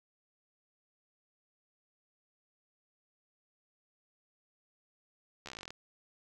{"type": "slowing click train", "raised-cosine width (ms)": 0.2, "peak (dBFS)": -27, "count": 14, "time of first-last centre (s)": [5.46, 5.705], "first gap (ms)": 13, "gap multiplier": 1.06, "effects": []}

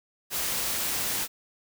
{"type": "noise", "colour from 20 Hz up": "white", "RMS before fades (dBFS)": -29, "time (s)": [0.3, 1.28], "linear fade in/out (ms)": 50, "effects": []}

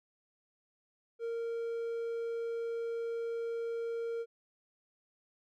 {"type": "tone", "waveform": "triangle", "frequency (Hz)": 462.8, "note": "A#4", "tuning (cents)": -13, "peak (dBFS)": -32, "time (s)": [1.19, 4.26], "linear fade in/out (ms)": 50, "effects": []}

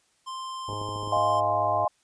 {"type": "tone", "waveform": "square", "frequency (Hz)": 1046.5, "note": "C6", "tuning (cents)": 0, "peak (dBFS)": -34, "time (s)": [0.26, 1.41], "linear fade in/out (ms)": 20}
{"type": "harmonic tone", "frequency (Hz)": 103.83, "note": "G#2", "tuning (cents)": 0, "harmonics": [1, 3, 4, 5, 6, 7, 8, 9], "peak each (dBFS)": [-36, -43, -42, -42, -45, -52, -42, -44], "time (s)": [0.68, 1.85], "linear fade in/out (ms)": 5}
{"type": "clicks", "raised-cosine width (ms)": 2, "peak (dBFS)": -27, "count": 8, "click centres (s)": [0.699, 0.731, 0.815, 0.89, 0.961, 1.032, 1.076, 1.17]}
{"type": "chord", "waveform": "sine", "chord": "F minor seventh", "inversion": "third", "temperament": "equal", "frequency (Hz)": [622.3, 698.5, 830.6, 1046.5], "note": ["Eb5", "F5", "Ab5", "C6"], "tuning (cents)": [0, 0, 0, 0], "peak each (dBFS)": [-27, -27, -27, -27], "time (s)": [1.12, 1.88], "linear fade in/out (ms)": 5}
{"effects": ["white hiss -67 dBFS RMS until 2.03 s", "resampled to 22050 Hz"]}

